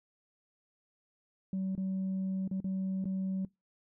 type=tone with dropouts; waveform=sine; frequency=190 Hz; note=F#3; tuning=46 cents sharp; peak=-29 dBFS; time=1.53-3.45 s; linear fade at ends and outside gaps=2 ms; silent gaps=1.752-1.777 / 2.477-2.512 / 2.603-2.643 / 3.043-3.055 s; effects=noise-tail reverb RT60 0.2 s tail -24 dB re dry + tanh soft clip ceiling -29 dBFS